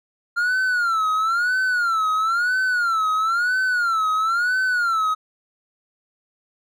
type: tone with vibrato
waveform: triangle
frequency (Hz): 1389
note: F6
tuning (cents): -10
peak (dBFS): -16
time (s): 0.36-5.15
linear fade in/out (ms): 20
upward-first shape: sine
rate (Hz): 1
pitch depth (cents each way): 160
effects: none